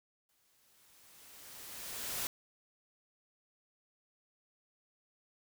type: noise with exponential growth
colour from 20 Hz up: white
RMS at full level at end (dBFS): -36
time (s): 0.29-2.27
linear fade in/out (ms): 1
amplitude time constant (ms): 430
effects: none